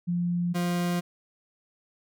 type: tone pair in turn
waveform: sine / 40% pulse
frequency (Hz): 174.61 / 175.31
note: F3 / F3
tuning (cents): 0 / +7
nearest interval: unison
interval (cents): 7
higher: second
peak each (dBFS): -24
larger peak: neither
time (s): 0.07-0.54 / 0.54-1.01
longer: neither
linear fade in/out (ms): 20
effects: none